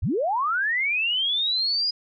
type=linear sweep; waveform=sine; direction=up; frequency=49.46 to 4955 Hz; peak=-21 dBFS; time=0.02-1.91 s; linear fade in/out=10 ms; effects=none